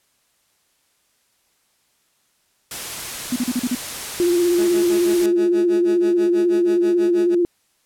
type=noise; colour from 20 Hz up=white; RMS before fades=-29 dBFS; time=2.71-5.26 s; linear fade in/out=2 ms
type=tone bursts; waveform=sine; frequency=246.9 Hz; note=B3; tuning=in tune; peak=-17 dBFS; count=6; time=3.32-3.751 s; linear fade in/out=5 ms; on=41 ms; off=37 ms
type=tone with vibrato; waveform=sine; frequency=349.2 Hz; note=F4; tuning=in tune; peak=-14 dBFS; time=4.2-7.45 s; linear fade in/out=0 ms; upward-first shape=sine; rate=16 Hz; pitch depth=35 cents each way
type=tone with tremolo; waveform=20% pulse; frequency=211.3 Hz; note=G#3; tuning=30 cents sharp; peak=-22 dBFS; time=4.58-7.35 s; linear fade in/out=5 ms; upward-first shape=sine; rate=6.2 Hz; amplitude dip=95%
effects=white hiss -64 dBFS RMS until 7.85 s + low-pass 12000 Hz 12 dB/octave